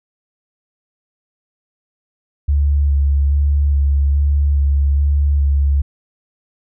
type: tone with vibrato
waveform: sine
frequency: 71 Hz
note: C#2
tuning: 42 cents sharp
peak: -11 dBFS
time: 2.48-5.82 s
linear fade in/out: 10 ms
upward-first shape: square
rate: 1.2 Hz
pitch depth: 17 cents each way
effects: none